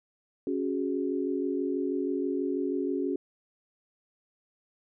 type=chord; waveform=sine; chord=C# suspended fourth; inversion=none; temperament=just; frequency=277.2 / 369.6 / 415.8 Hz; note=C#4 / F#4 / G#4; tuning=0 / -2 / +2 cents; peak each=-30 / -31 / -34 dBFS; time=0.47-3.16 s; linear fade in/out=2 ms; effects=none